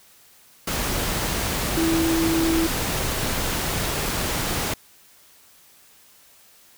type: tone in noise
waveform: sine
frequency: 327.6 Hz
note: E4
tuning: 11 cents flat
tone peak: -19 dBFS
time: 1.77-2.67 s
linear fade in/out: 5 ms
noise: pink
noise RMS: -25 dBFS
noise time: 0.67-4.74 s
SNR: +3 dB
effects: white hiss -53 dBFS RMS until 6.77 s